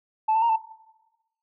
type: tone with pitch steps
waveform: sine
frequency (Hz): 873 / 890 / 932 / 888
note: A5 / A5 / A#5 / A5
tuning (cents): -14 / +20 / -1 / +16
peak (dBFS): -17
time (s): 0.28-0.564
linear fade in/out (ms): 10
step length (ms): 71
effects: noise-tail reverb RT60 1.0 s tail -18 dB re dry + tanh soft clip ceiling -15 dBFS